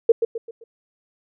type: tone with echo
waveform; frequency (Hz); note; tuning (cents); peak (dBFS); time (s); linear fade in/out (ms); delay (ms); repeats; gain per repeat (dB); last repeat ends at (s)
sine; 458.8; A#4; -28; -8; 0.09-0.12; 5; 130; 4; -8; 0.64
effects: none